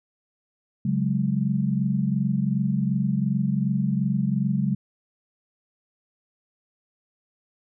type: chord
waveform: sine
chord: C# suspended fourth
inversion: none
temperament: equal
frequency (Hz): 138.59 / 185 / 207.7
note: C#3 / F#3 / G#3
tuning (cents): 0 / 0 / 0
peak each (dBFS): -25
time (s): 0.85-4.75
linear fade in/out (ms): 5
effects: none